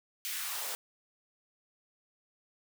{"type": "noise with high-pass filter sweep", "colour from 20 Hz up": "white", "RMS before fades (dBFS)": -37, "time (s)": [0.25, 0.75], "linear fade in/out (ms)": 0, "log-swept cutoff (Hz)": [2500, 470], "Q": 1.5, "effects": []}